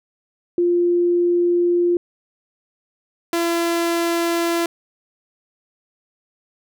sine / sawtooth tone pair in turn, 349.2 / 338.7 Hz, F4 / E4, 0 / +47 cents, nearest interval minor second, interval 53 cents, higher first, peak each -14 dBFS, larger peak neither, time 0.58-1.97 / 3.33-4.66 s, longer first, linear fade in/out 2 ms, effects none

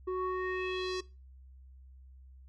square tone with low-pass filter sweep, 370 Hz, F#4, in tune, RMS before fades -34 dBFS, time 0.07-1.01 s, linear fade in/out 10 ms, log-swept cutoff 790 to 5600 Hz, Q 3, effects noise-tail reverb RT60 0.3 s tail -21 dB re dry + added 65 Hz sine -51 dBFS peak until 2.48 s

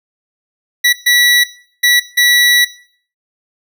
25% pulse tone bursts at uneven times, 1950 Hz, B6, 23 cents flat, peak -4 dBFS, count 4, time 0.84-0.93 / 1.06-1.44 / 1.83-2 / 2.17-2.65 s, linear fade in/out 10 ms, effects noise-tail reverb RT60 0.5 s tail -18 dB re dry

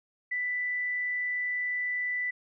sine tone, 1983 Hz, B6, 7 cents sharp, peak -28 dBFS, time 0.31-2.31 s, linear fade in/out 10 ms, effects none

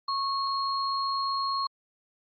sine tone pair together, 1097 / 4268 Hz, C#6 / C8, -18 / +34 cents, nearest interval 2 octaves, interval 2352 cents, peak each -27 / -33 dBFS, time 0.08-1.67 s, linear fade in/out 5 ms, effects Opus 24 kbps

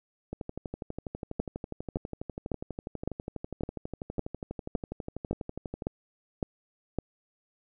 two click trains, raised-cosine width 2 ms, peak -22 / -15 dBFS, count 68 / 11, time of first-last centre 0.33-5.822 / 1.4-6.987 s, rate 12.2 / 1.79 Hz, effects none

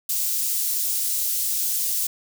white high-pass noise, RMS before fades -24 dBFS, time 0.09-2.07 s, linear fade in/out 5 ms, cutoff 6100 Hz, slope 12 dB/octave, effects none

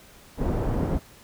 pink low-pass noise, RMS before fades -25 dBFS, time 0.37-1 s, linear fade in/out 50 ms, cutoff 610 Hz, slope 12 dB/octave, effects pink hiss -51 dBFS RMS until 1.23 s

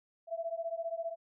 sine beating tone pair, 659 / 674 Hz, E5 / E5, -1 / +38 cents, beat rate 15 Hz, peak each -37 / -38 dBFS, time 0.27-1.16 s, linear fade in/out 50 ms, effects none

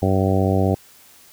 harmonic tone, 95.7 Hz, G2, 41 cents flat, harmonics 1 / 2 / 3 / 4 / 5 / 6 / 7 / 8, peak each -19 / -22 / -24 / -25 / -26 / -27 / -27 / -28 dBFS, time 0.02-0.75 s, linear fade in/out 5 ms, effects white hiss -49 dBFS RMS until 1.32 s

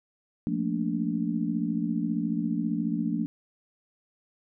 sine chord, Bb major seventh, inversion second, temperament just, 174.81 / 218.5 / 233.1 / 291.4 Hz, F3 / A3 / Bb3 / D4, +2 / -12 / 0 / -13 cents, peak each -31 dBFS, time 0.47-3.26 s, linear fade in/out 0 ms, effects none

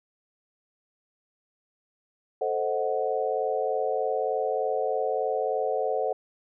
sine chord, A diminished seventh, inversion none, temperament equal, 440 / 523.3 / 622.3 / 740 Hz, A4 / C5 / Eb5 / Gb5, 0 / 0 / 0 / 0 cents, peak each -29 / -29 / -32 / -30 dBFS, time 2.41-6.13 s, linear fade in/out 5 ms, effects none

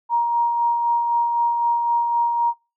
sine tone with tremolo, 942 Hz, A#5, 18 cents sharp, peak -15 dBFS, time 0.09-2.54 s, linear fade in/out 50 ms, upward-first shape sine, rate 3.9 Hz, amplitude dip 35%, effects noise-tail reverb RT60 0.3 s tail -25 dB re dry

